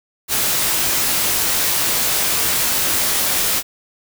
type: noise with comb filter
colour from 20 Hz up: white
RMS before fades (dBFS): -18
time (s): 0.28-3.63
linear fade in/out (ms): 50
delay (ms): 19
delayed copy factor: -0.5
effects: none